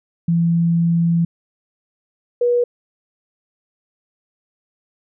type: tone pair in turn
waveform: sine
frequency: 168.5 / 483.8 Hz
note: E3 / B4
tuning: +38 / -36 cents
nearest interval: octave + tritone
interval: 1826 cents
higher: second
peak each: -13 dBFS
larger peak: neither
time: 0.28-1.25 / 2.41-2.64 s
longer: first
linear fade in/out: 5 ms
effects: none